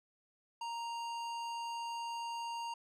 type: tone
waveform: square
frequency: 932.3 Hz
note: A#5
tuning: in tune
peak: -39 dBFS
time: 0.61-2.74 s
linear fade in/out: 5 ms
effects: low-pass 7000 Hz 12 dB/octave